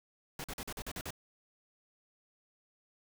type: noise bursts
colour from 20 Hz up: pink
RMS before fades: -41 dBFS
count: 8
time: 0.39-1.106 s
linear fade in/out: 2 ms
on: 51 ms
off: 44 ms
effects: none

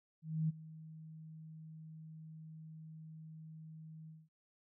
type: tone with ADSR envelope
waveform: sine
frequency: 158.3 Hz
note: D#3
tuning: 30 cents sharp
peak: -30 dBFS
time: 0.22-4.29 s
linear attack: 270 ms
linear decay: 21 ms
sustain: -19 dB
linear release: 210 ms
effects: none

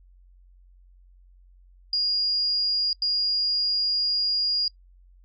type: tone bursts at uneven times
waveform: sine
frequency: 4849 Hz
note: D#8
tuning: 45 cents flat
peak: -21 dBFS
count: 2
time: 1.93-2.93 / 3.02-4.68 s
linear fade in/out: 2 ms
effects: noise-tail reverb RT60 0.1 s tail -25 dB re dry + added 45 Hz sine -51 dBFS peak until 5.24 s

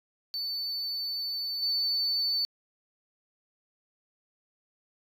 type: tone with level steps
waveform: triangle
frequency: 4506 Hz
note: C#8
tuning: 28 cents sharp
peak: -29 / -23 dBFS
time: 0.34-2.45 s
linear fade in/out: 0 ms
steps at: 1.62 s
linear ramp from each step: 10 ms
effects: tanh soft clip ceiling -22 dBFS

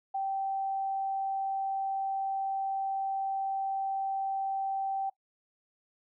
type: tone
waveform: sine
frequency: 778 Hz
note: G5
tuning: 13 cents flat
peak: -29 dBFS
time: 0.14-5.1 s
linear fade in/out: 10 ms
effects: noise-tail reverb RT60 0.1 s tail -20 dB re dry

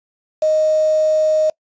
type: tone with quantisation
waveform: sine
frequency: 622.3 Hz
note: D#5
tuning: in tune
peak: -12 dBFS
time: 0.42-1.5 s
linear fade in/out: 5 ms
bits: 5
effects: noise-tail reverb RT60 0.1 s tail -25 dB re dry + resampled to 16000 Hz

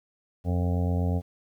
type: harmonic tone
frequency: 88.3 Hz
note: F2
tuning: 20 cents sharp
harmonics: 1 / 2 / 3 / 5 / 6 / 7 / 8 / 9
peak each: -24 / -30 / -34 / -38 / -40 / -41 / -42 / -43 dBFS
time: 0.44-1.22 s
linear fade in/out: 50 ms
effects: 10-bit

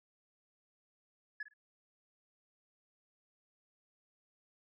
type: tone with echo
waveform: sine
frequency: 1702 Hz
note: G#6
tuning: 42 cents sharp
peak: -36 dBFS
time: 1.4-1.43 s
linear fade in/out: 5 ms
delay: 54 ms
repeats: 2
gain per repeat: -15 dB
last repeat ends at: 1.538 s
effects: tanh soft clip ceiling -36 dBFS

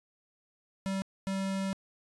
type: tone bursts at uneven times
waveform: square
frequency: 193.3 Hz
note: G3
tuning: 24 cents flat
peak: -31 dBFS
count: 2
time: 0.86-1.02 / 1.27-1.73 s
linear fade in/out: 0 ms
effects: resampled to 24000 Hz

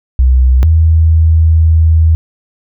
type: tone pair in turn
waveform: sine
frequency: 64 / 80.63 Hz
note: C2 / E2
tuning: -38 / -38 cents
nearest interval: major third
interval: 400 cents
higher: second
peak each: -4 dBFS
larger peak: neither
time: 0.19-0.63 / 0.63-2.15 s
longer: second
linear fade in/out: 0 ms
effects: none

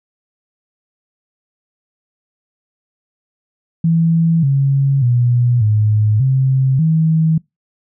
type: tone with pitch steps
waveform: sine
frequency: 165.1 / 137.7 / 121.7 / 106.7 / 132.5 / 160.1 Hz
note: E3 / C#3 / B2 / G#2 / C3 / D#3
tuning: +3 / -11 / -25 / +47 / +22 / +50 cents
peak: -10 dBFS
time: 3.84-7.38 s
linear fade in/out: 5 ms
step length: 590 ms
effects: noise-tail reverb RT60 0.2 s tail -25 dB re dry

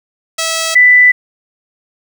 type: tone pair in turn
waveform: 5% pulse / sine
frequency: 651 / 1987.2 Hz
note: E5 / B6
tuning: -22 / +10 cents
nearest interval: octave + perfect fifth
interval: 1932 cents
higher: second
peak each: -3 dBFS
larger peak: neither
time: 0.38-0.75 / 0.75-1.12 s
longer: neither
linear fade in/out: 10 ms
effects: 7-bit

